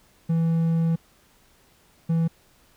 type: tone pair in turn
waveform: triangle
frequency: 164.81 / 164.81 Hz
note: E3 / E3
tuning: 0 / 0 cents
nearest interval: unison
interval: 0 cents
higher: neither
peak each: -17 dBFS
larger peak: neither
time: 0.29-0.96 / 2.09-2.28 s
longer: first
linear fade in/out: 10 ms
effects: pink hiss -59 dBFS RMS until 2.76 s